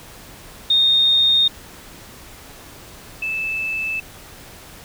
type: tone pair in turn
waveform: sine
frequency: 3683 / 2628 Hz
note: A#7 / E7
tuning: -22 / -6 cents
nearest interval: tritone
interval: 584 cents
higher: first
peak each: -12 / -21 dBFS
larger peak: first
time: 0.7-1.48 / 3.22-4 s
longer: neither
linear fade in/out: 5 ms
effects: pink hiss -41 dBFS RMS until 4.84 s